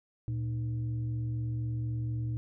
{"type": "tone with frequency modulation", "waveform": "sine", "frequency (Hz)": 116.54, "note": "A#2", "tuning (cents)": 0, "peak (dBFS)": -30, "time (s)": [0.28, 2.37], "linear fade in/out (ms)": 0, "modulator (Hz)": 189, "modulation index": 0.4, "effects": []}